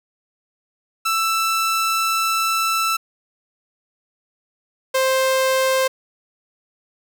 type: tone pair in turn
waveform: sawtooth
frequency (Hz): 1326 / 525.2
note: E6 / C5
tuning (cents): +10 / +6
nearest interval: octave + major third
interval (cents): 1604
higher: first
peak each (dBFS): -14 / -12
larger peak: second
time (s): 1.05-2.97 / 4.94-5.88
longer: first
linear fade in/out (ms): 10
effects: none